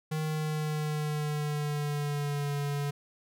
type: tone with pitch glide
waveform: square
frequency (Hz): 155.56 to 143.48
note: D#3 to D3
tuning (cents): 0 to -40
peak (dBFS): -30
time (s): 0.11-2.91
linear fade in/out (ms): 10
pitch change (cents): -140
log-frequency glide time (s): 0.22-2.53
effects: none